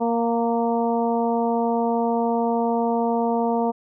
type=harmonic tone with a mistuned harmonic; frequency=233.1 Hz; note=A#3; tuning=in tune; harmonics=1 / 2 / 3 / 4 / 5; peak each=-23 / -24 / -25 / -27 / -38 dBFS; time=0-3.72 s; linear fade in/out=20 ms; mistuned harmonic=4; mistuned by=-18 cents; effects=none